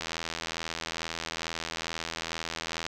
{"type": "click train", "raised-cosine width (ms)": 0.2, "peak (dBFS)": -15, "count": 236, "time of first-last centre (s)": [0.01, 2.865], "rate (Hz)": 82.3, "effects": []}